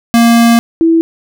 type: tone pair in turn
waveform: square / sine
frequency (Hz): 233.1 / 328.9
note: A#3 / E4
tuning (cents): 0 / -4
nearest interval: tritone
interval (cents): 596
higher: second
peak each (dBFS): -5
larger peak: neither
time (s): 0.14-0.59 / 0.81-1.01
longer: first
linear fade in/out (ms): 0
effects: none